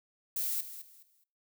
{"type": "noise with echo", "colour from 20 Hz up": "violet", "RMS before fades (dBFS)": -33, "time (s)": [0.36, 0.61], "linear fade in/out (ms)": 5, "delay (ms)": 210, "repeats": 3, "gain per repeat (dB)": -12, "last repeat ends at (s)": 1.24, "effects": ["noise-tail reverb RT60 0.4 s tail -22 dB re dry"]}